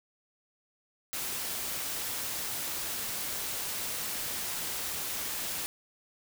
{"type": "noise", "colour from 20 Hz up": "white", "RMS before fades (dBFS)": -35, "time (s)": [1.13, 5.66], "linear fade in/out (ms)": 0, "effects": []}